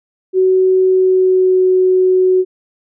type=tone with pitch glide; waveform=sine; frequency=374.3 to 370.9 Hz; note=F#4 to F#4; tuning=+20 to +4 cents; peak=-8 dBFS; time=0.33-2.45 s; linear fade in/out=50 ms; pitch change=-16 cents; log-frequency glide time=0.86-1.65 s; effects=none